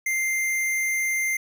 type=tone; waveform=square; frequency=2094 Hz; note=C7; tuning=1 cent sharp; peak=-23 dBFS; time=0.06-1.37 s; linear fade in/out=5 ms; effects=none